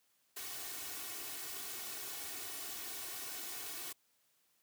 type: noise with comb filter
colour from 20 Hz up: white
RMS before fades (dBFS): -44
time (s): 0.36-3.93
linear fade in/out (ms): 10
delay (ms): 2.7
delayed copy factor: +0.8
effects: white hiss -75 dBFS RMS until 4.62 s + high-pass 100 Hz 12 dB/octave